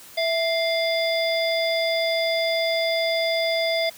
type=harmonic tone with a mistuned harmonic; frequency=698.5 Hz; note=F5; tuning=in tune; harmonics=1 / 3 / 5 / 7; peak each=-22 / -27 / -29 / -30 dBFS; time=0.17-3.9 s; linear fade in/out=10 ms; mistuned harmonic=1; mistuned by=-100 cents; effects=white hiss -45 dBFS RMS until 3.97 s + high-pass 60 Hz 12 dB/octave